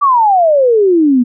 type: exponential sweep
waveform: sine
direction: down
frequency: 1179 to 235.4 Hz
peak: -6 dBFS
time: 0.01-1.24 s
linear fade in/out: 20 ms
effects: none